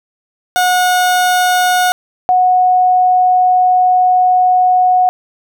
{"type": "tone pair in turn", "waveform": ["30% pulse", "sine"], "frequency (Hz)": [727, 733.3], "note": ["F#5", "F#5"], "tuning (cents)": [-31, -16], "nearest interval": "unison", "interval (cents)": 15, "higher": "second", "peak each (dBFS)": -7, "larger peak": "neither", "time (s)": [[0.56, 1.92], [2.29, 5.09]], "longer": "second", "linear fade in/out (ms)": 0, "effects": []}